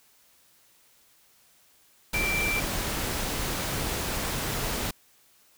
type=tone in noise; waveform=sine; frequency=2349 Hz; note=D7; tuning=in tune; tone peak=-26 dBFS; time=2.14-2.6 s; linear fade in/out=5 ms; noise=pink; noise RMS=-30 dBFS; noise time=2.13-4.91 s; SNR=+1 dB; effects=white hiss -61 dBFS RMS until 5.57 s